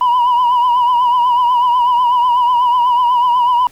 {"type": "tone with vibrato", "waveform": "sine", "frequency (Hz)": 979, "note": "B5", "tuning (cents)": -15, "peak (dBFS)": -7, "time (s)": [0.01, 3.67], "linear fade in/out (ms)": 2, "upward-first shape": "triangle", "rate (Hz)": 8.1, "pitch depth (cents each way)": 73, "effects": ["tanh soft clip ceiling -8 dBFS", "pink hiss -46 dBFS RMS until 3.71 s"]}